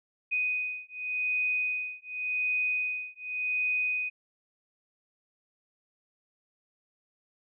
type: beating tone pair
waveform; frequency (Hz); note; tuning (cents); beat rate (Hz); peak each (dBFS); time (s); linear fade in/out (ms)
sine; 2494 / 2494.88; D#7 / D#7; +3 / +4; 0.88; -31; 0.31-4.1; 20
effects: none